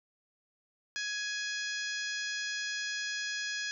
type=harmonic tone; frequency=835 Hz; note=G#5; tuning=9 cents sharp; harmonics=2 / 3 / 4 / 5 / 6 / 7 / 8; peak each=-36 / -43 / -43 / -45 / -41 / -46 / -46 dBFS; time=0.96-3.71 s; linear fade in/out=0 ms; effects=none